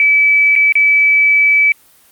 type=tone with dropouts; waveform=sine; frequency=2299 Hz; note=D7; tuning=37 cents flat; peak=-7 dBFS; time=0-1.72 s; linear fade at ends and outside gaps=1 ms; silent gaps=0.554-0.561 / 0.723-0.754 s; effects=white hiss -48 dBFS RMS until 2.11 s + Opus 32 kbps